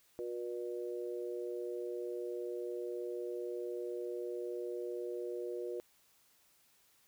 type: harmonic tone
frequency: 120 Hz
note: B2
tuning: 49 cents flat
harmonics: 3 / 4 / 5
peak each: -40 / -41 / -48 dBFS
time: 0.19-5.8 s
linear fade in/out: 0 ms
effects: white hiss -69 dBFS RMS until 7.07 s